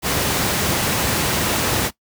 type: noise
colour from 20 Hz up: pink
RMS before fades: -19 dBFS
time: 0.02-1.91 s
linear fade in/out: 50 ms
effects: noise-tail reverb RT60 0.1 s tail -18 dB re dry + high-pass 80 Hz 12 dB/octave